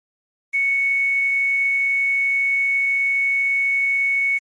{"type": "tone with quantisation", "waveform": "sine", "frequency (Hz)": 2217, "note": "C#7", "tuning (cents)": 0, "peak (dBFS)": -16, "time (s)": [0.53, 4.39], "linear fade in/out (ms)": 20, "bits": 7, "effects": ["MP3 48 kbps"]}